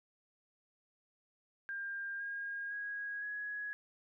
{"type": "tone with pitch steps", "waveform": "sine", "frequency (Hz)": [1600, 1624.2, 1648.8, 1673.7], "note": ["G6", "G#6", "G#6", "G#6"], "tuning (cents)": [35, -39, -13, 13], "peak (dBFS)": -38, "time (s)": [1.69, 3.73], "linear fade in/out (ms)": 0, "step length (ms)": 510, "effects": []}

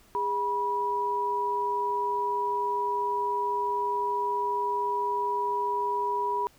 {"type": "tone pair together", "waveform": "sine", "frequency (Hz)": [409.5, 974], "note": ["G#4", "B5"], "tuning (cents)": [-24, -24], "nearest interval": "octave + minor third", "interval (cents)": 1500, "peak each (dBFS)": [-32, -26], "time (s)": [0.15, 6.47], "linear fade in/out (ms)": 0, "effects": ["pink hiss -59 dBFS RMS until 6.58 s"]}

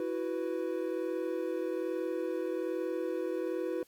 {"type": "chord", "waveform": "triangle", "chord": "E suspended second", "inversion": "none", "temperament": "just", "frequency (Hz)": [329.6, 370.8, 494.4], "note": ["E4", "F#4", "B4"], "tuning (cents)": [0, 4, 2], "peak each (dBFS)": -34, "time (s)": [0, 3.83], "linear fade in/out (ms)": 2, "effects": ["white hiss -66 dBFS RMS until 3.87 s", "AAC 64 kbps"]}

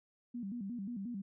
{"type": "tone with vibrato", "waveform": "sine", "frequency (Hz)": 217.3, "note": "A3", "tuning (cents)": -21, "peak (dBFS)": -38, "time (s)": [0.34, 1.22], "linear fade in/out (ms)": 10, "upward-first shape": "square", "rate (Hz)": 5.6, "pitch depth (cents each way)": 180, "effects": []}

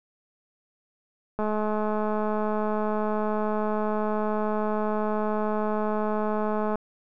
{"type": "click train", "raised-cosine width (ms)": 1, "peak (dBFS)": -15, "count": 1144, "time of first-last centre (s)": [1.39, 6.756], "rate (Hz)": 213, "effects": []}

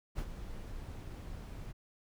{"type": "noise with ADSR envelope", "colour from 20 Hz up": "brown", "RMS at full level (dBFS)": -34, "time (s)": [0.15, 1.73], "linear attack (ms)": 40, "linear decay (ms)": 56, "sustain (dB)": -10, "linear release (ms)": 22, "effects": []}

